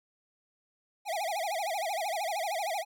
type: tone with vibrato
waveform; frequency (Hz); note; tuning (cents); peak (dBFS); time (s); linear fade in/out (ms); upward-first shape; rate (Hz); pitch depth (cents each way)
square; 732; F#5; -19; -31; 1.05-2.85; 50; sine; 13; 240
effects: none